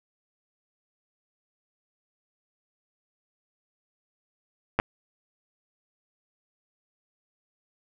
clicks, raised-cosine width 0.5 ms, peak -7 dBFS, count 2, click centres 4.79 / 4.799 s, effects none

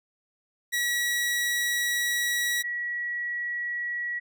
sawtooth / sine tone pair in turn, 1926 / 1926 Hz, B6 / B6, -44 / -44 cents, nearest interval unison, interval 0 cents, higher neither, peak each -21 / -28 dBFS, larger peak first, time 0.72-2.63 / 2.63-4.2 s, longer first, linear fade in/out 20 ms, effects none

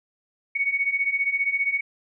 sine beating tone pair, 2217 / 2232 Hz, C#7 / C#7, 0 / +11 cents, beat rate 15 Hz, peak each -26 / -23 dBFS, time 0.55-1.81 s, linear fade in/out 10 ms, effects none

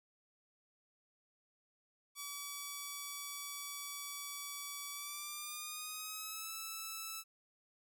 5% pulse tone with pitch glide, 1144 to 1314.1 Hz, D6 to E6, -46 to -6 cents, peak -31 dBFS, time 2.15-7.24 s, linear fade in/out 50 ms, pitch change +240 cents, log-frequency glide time 4.92-6.52 s, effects none

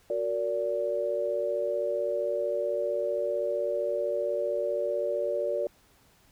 sine chord, Gb augmented, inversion none, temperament just, 370 / 462.5 / 578.1 Hz, Gb4 / Bb4 / D5, 0 / -14 / -27 cents, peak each -34 / -32 / -28 dBFS, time 0.1-5.67 s, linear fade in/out 2 ms, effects pink hiss -62 dBFS RMS until 6.31 s

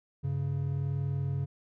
triangle tone pair together, 98.36 / 139.1 Hz, G2 / C#3, +6 / +6 cents, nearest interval tritone, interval 600 cents, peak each -32 / -28 dBFS, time 0.23-1.46 s, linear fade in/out 20 ms, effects none

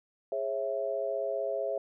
sine chord, C# minor, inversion second, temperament equal with one note detuned, 415.3 / 543.9 / 659.3 Hz, G#4 / C#5 / E5, 0 / -33 / 0 cents, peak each -36 / -33 / -33 dBFS, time 0.32-1.78 s, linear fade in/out 2 ms, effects none

